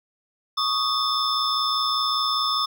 triangle tone cluster, 1116 / 1241 / 3558 / 5240 Hz, C#6 / D#6 / A7 / E8, +11 / -5 / +19 / -11 cents, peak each -25 dBFS, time 0.57-2.66 s, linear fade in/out 10 ms, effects none

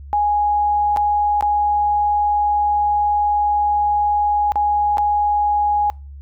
sine tone with dropouts, 829 Hz, G#5, 3 cents flat, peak -14 dBFS, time 0.13-5.9 s, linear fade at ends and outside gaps 0 ms, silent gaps 0.963-0.971 / 1.409-1.425 / 4.52-4.557 / 4.972-4.982 s, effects noise-tail reverb RT60 0.3 s tail -26 dB re dry + added 70 Hz sine -33 dBFS peak until 6.21 s

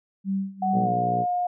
sine tone with tremolo, 194.2 Hz, G3, 16 cents flat, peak -22 dBFS, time 0.24-1.03 s, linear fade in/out 50 ms, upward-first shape sine, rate 2.4 Hz, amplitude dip 90%
sine tone with pitch glide, 745 to 714.2 Hz, F#5 to F5, +12 to +39 cents, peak -22 dBFS, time 0.62-1.47 s, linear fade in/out 5 ms, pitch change -73 cents, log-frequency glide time 0.83-0.89 s
harmonic tone, 59.9 Hz, A#1, 48 cents sharp, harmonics 2 / 3 / 4 / 5 / 6 / 7 / 8 / 9 / 10, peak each -31 / -31 / -35 / -38 / -39 / -34 / -39 / -41 / -40 dBFS, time 0.72-1.26 s, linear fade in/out 50 ms
effects none

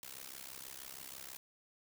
white noise with amplitude modulation, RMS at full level -45 dBFS, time 0.03-1.37 s, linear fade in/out 0 ms, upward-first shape sine, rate 66.2 Hz, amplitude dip 95%, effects none

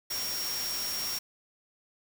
sine tone in noise, 5570 Hz, F8, 5 cents flat, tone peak -33 dBFS, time 0.1-1.19 s, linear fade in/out 10 ms, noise white, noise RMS -36 dBFS, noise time 0.1-1.19 s, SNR 0 dB, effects none

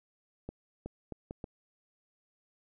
accelerating click train, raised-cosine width 2 ms, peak -26 dBFS, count 5, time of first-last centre 0.49-1.442 s, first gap 370 ms, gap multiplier 0.71, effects none

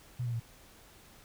sine tone with pitch steps, 123.47 / 119.4 / 115.47 Hz, B2 / A#2 / A#2, 0 / +42 / -16 cents, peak -31 dBFS, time 0.19-0.4 s, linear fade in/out 10 ms, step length 70 ms, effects pink hiss -57 dBFS RMS until 1.24 s

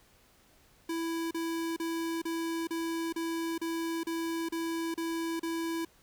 square tone bursts, 330.6 Hz, E4, 5 cents sharp, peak -32 dBFS, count 11, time 0.89-5.85 s, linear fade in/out 5 ms, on 420 ms, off 34 ms, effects pink hiss -63 dBFS RMS until 6.02 s

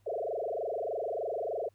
sine tone with frequency modulation, 554.4 Hz, C#5, in tune, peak -31 dBFS, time 0.06-1.69 s, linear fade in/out 10 ms, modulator 23.3 Hz, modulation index 6, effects added 99 Hz sine -65 dBFS peak until 1.74 s + pink hiss -74 dBFS RMS until 1.74 s

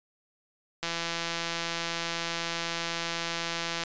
click train, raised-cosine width 0.2 ms, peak -14 dBFS, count 506, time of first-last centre 0.83-3.836 s, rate 168 Hz, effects resampled to 16000 Hz

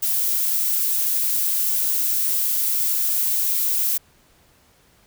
violet noise, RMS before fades -21 dBFS, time 0.02-3.98 s, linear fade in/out 10 ms, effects pink hiss -57 dBFS RMS until 5.06 s

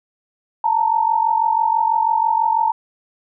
sine tone pair together, 880 / 926.1 Hz, A5 / A#5, 0 / -12 cents, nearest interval minor second, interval 88 cents, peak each -17 dBFS, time 0.64-2.72 s, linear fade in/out 5 ms, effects none

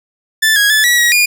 sawtooth tone with pitch steps, 1758 / 1650 / 1734 / 1933 / 1906 / 2429 Hz, A6 / G#6 / A6 / B6 / A#6 / D#7, -2 / -12 / -26 / -38 / +38 / -42 cents, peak -5 dBFS, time 0.42-1.26 s, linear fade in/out 10 ms, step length 140 ms, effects none

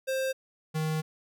square tone pair in turn, 528 / 156.69 Hz, C5 / D#3, +16 / +12 cents, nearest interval octave + major sixth, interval 2104 cents, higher first, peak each -28 dBFS, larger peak neither, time 0.07-0.33 / 0.74-1.02 s, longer second, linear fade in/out 20 ms, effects none

